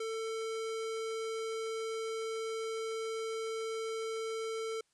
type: tone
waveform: square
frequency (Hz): 446.4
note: A4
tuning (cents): +25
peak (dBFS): -36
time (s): 0-4.81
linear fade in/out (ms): 5
effects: white hiss -75 dBFS RMS until 4.93 s + resampled to 22050 Hz